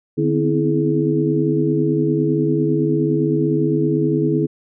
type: tone cluster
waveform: sine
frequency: 148.6 / 249.6 / 259.4 / 327.3 / 422.8 Hz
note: D3 / B3 / C4 / E4 / G#4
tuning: +21 / +19 / -15 / -12 / +31 cents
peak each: -20 / -26 / -24 / -19 / -21 dBFS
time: 0.17-4.47 s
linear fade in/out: 20 ms
effects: none